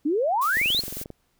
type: exponential sweep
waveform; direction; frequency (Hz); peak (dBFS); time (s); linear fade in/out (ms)
sine; up; 277.2 to 4470; -20; 0.05-0.81; 10
type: noise with tremolo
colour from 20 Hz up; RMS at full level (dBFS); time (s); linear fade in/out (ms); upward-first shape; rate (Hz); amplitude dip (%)
blue; -34; 0.41-1.04; 10; triangle; 7.3; 25
type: click train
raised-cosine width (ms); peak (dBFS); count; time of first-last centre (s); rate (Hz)
2; -24; 13; 0.57-1.103; 22.5
effects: pink hiss -69 dBFS RMS until 1.39 s